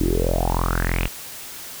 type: tone with low-pass filter sweep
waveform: sawtooth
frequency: 43.12 Hz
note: F1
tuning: 21 cents flat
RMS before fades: -21 dBFS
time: 0-1.08 s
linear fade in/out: 10 ms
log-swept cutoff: 300 to 2900 Hz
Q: 7.2
effects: white hiss -36 dBFS RMS until 1.8 s